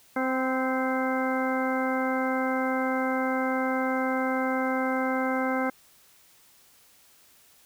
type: harmonic tone with a mistuned harmonic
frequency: 260.7 Hz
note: C4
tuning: 6 cents flat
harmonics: 1 / 2 / 3 / 4 / 5 / 6 / 8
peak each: -28 / -30 / -32 / -36 / -35 / -34 / -36 dBFS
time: 0.16-5.7 s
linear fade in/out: 5 ms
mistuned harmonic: 4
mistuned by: -21 cents
effects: white hiss -58 dBFS RMS until 7.65 s